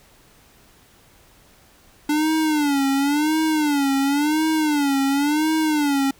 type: tone with vibrato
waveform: square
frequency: 293.7 Hz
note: D4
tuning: in tune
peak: -18 dBFS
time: 2.09-6.11 s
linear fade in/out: 5 ms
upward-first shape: sine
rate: 0.94 Hz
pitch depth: 130 cents each way
effects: pink hiss -53 dBFS RMS until 6.19 s